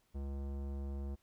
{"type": "tone with tanh clipping", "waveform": "sine", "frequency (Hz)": 69.3, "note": "C#2", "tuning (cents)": 0, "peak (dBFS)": -40, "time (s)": [0.14, 1.16], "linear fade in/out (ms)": 20, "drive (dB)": 18, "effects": ["pink hiss -75 dBFS RMS until 1.22 s"]}